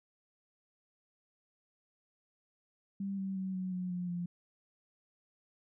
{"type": "tone with pitch steps", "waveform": "sine", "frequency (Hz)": [196.7, 192.87, 189.12, 185.45, 181.84, 178.3, 174.84], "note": ["G3", "G3", "F#3", "F#3", "F#3", "F3", "F3"], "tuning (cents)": [6, -28, 38, 4, -30, 36, 2], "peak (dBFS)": -34, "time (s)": [3, 4.26], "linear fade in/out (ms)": 5, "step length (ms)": 180, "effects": []}